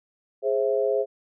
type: chord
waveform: sine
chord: Ab augmented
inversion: none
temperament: equal with one note detuned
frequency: 415.3 / 531.5 / 659.3 Hz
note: Ab4 / C5 / E5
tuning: 0 / +27 / 0 cents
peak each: -24 / -24 / -28 dBFS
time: 0.42-1.06 s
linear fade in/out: 50 ms
effects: none